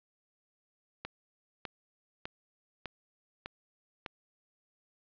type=click train; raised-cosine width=0.3 ms; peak=-22 dBFS; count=6; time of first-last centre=1.05-4.062 s; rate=1.66 Hz; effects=resampled to 11025 Hz + 9-bit